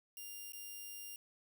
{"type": "tone with dropouts", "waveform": "5% pulse", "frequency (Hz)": 2800, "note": "F7", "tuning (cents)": 4, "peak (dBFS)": -37, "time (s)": [0.17, 1.16], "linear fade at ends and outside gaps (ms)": 1, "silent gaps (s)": [0.521, 0.533], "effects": ["11-bit"]}